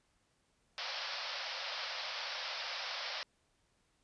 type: band-pass noise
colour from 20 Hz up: white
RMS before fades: -41 dBFS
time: 0.78-3.23 s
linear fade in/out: 0 ms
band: 510 to 5400 Hz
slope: 96 dB/octave
effects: pink hiss -75 dBFS RMS until 4.03 s + resampled to 22050 Hz